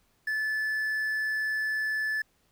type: tone with quantisation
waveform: triangle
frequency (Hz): 1738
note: A6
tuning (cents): -22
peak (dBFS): -25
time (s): 0.27-2.22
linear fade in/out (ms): 5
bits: 9
effects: pink hiss -69 dBFS RMS until 2.51 s